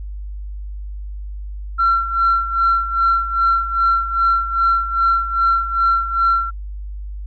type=tone with tremolo; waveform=sine; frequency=1359 Hz; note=F6; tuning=48 cents flat; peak=-10 dBFS; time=1.78-6.51 s; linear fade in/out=20 ms; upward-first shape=sine; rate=2.5 Hz; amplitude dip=75%; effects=tanh soft clip ceiling -8 dBFS + added 50 Hz sine -26 dBFS peak until 7.26 s

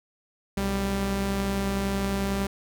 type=tone pair together; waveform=sawtooth; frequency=62 / 196.84 Hz; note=B1 / G3; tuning=+7 / +7 cents; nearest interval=octave + minor sixth; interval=2000 cents; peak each=-27 / -22 dBFS; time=0.57-2.47 s; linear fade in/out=5 ms; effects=none

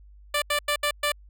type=tone bursts at uneven times; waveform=10% pulse; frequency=587.3 Hz; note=D5; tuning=in tune; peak=-14 dBFS; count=5; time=0.34-0.42 / 0.5-0.59 / 0.68-0.76 / 0.83-0.91 / 1.03-1.12 s; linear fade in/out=5 ms; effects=added 50 Hz sine -47 dBFS peak until 1.29 s

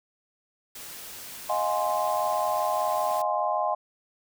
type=noise; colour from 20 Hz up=white; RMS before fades=-41 dBFS; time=0.75-3.22 s; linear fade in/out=5 ms
type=chord; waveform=sine; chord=F minor seventh; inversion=third; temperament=equal with one note detuned; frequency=622.3 / 707.4 / 830.6 / 1046.5 Hz; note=Eb5 / F5 / Ab5 / C6; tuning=0 / +22 / 0 / 0 cents; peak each=-29 dBFS; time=1.49-3.75 s; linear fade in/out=10 ms
effects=none

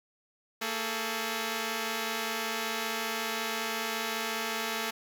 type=tone pair together; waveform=5% pulse; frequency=226.2 / 427.1 Hz; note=A3 / G#4; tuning=+48 / +48 cents; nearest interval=major seventh; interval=1100 cents; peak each=-22 / -23 dBFS; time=0.61-4.91 s; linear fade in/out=10 ms; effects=none

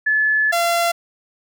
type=tone pair in turn; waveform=sine / sawtooth; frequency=1725 / 684.6 Hz; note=A6 / F5; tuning=-35 / -35 cents; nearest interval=octave + major third; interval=1600 cents; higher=first; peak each=-14 / -12 dBFS; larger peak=second; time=0.06-0.52 / 0.52-0.92 s; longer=first; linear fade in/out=10 ms; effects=none

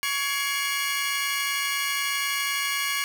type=tone cluster; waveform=sawtooth; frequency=1120 / 1674 / 2141 / 2300 / 2864 Hz; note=C#6 / G#6 / C7 / D7 / F7; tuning=+18 / +13 / +39 / -37 / +43 cents; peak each=-28 dBFS; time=0.03-3.04 s; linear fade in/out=0 ms; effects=none

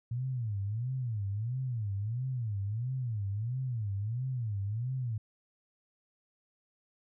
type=tone with vibrato; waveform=sine; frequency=113.7 Hz; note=A#2; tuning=43 cents flat; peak=-31 dBFS; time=0.11-5.18 s; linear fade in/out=5 ms; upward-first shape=sine; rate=1.5 Hz; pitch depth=250 cents each way; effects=none

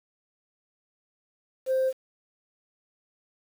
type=tone; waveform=sine; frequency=523.3 Hz; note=C5; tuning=in tune; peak=-20 dBFS; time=1.66-1.93 s; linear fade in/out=50 ms; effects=tanh soft clip ceiling -19 dBFS + 8-bit

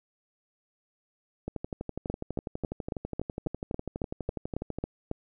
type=two click trains; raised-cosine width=2 ms; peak=-17 / -20 dBFS; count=12 / 41; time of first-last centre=2.1-5.114 / 1.48-4.786 s; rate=3.65 / 12.1 Hz; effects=none

